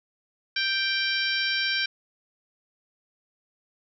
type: harmonic tone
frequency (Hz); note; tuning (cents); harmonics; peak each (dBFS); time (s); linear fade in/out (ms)
784; G5; 0; 2 / 3 / 4 / 5 / 6 / 7; -28 / -30 / -31 / -32 / -33 / -33; 0.56-1.86; 5
effects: none

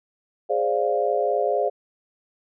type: chord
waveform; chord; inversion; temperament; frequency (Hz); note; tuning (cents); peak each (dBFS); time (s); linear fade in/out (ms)
sine; D half-diminished seventh; second; equal; 415.3 / 523.3 / 587.3 / 698.5; Ab4 / C5 / D5 / F5; 0 / 0 / 0 / 0; -25; 0.49-1.7; 20
effects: none

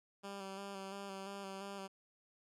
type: tone with vibrato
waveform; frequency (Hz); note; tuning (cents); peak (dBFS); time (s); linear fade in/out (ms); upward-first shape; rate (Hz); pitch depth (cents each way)
10% pulse; 196; G3; 0; -36; 0.23-1.88; 20; square; 2.9; 24
effects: low-pass 10000 Hz 12 dB/octave

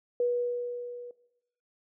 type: tone with level ramp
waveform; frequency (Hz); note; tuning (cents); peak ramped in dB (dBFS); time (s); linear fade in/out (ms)
sine; 485.7; B4; -29; -23 to -41; 0.2-1.11; 2
effects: noise-tail reverb RT60 0.8 s tail -17 dB re dry

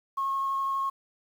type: tone with vibrato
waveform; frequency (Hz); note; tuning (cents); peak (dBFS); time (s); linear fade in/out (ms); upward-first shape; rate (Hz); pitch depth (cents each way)
sine; 1087; C#6; -34; -25; 0.17-0.9; 10; triangle; 12; 9
effects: tanh soft clip ceiling -21 dBFS + 9-bit

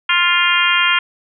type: harmonic tone with a mistuned harmonic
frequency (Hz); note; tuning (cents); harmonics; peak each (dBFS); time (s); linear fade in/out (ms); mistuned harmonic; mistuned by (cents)
349.8; F4; +3; 3 / 4 / 5 / 6 / 7 / 8 / 9; -20 / -18 / -21 / -20 / -20 / -19 / -20; 0.09-0.99; 5; 9; +28
effects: none

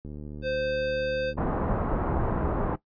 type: click train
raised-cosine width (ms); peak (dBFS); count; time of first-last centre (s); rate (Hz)
3; -27; 112; 0.05-1.544; 74.3
type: tone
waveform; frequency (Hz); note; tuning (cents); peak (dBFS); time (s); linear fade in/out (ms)
square; 519; C5; -14; -27; 0.42-1.34; 50
type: low-pass noise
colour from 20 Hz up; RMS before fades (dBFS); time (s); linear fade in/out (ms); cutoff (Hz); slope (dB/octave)
pink; -27; 1.37-2.76; 10; 1200; 24
effects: noise-tail reverb RT60 0.1 s tail -17 dB re dry + resampled to 11025 Hz

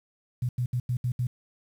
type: tone bursts at uneven times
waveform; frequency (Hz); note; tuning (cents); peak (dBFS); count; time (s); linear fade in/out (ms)
sine; 123.3; B2; -2; -24; 6; 0.42-0.49 / 0.58-0.66 / 0.73-0.8 / 0.89-0.97 / 1.04-1.12 / 1.19-1.27; 5
effects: 9-bit

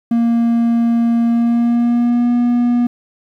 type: tone with pitch glide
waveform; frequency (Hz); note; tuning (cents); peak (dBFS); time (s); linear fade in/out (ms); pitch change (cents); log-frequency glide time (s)
triangle; 233.1 to 241.3; A#3 to B3; 0 to -40; -9; 0.11-2.87; 5; +60; 1.25-2.32
effects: 8-bit

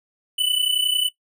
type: tone pair together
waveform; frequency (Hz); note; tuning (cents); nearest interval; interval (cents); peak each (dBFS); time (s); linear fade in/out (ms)
square; 2971 / 3002; F#7 / F#7; +6 / +24; unison; 18; -23 / -21; 0.38-1.09; 10
effects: noise-tail reverb RT60 0.1 s tail -17 dB re dry

